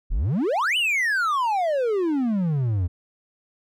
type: exponential two-way sweep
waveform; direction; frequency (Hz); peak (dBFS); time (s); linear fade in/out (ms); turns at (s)
triangle; up then down; 33.35 to 3042 to 83.1; -18; 0.1-2.88; 20; 0.77
effects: none